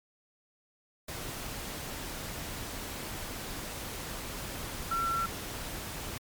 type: tone in noise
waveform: sine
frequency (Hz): 1353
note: E6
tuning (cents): +45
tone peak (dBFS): -28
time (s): 4.91-5.26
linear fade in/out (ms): 5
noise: pink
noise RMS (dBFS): -39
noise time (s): 1.08-6.18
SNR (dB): +8
effects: MP3 96 kbps